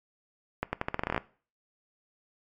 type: accelerating click train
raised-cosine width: 0.5 ms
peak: -13 dBFS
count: 13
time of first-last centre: 0.63-1.178 s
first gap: 100 ms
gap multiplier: 0.84
effects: noise-tail reverb RT60 0.4 s tail -19 dB re dry + MP3 96 kbps